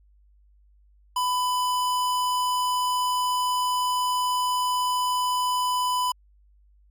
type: tone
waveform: square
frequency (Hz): 998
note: B5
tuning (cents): +18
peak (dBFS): -23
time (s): 1.16-6.12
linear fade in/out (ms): 5
effects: added 50 Hz sine -55 dBFS peak until 6.9 s + AAC 64 kbps